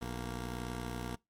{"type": "tone pair together", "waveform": "10% pulse", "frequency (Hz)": [60.9, 231.9], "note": ["B1", "A#3"], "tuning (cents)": [-24, -9], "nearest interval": "octave + major seventh", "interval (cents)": 2315, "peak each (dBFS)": [-30, -36], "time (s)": [0.01, 1.16], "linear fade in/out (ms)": 10, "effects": ["noise-tail reverb RT60 0.2 s tail -24 dB re dry", "MP3 64 kbps"]}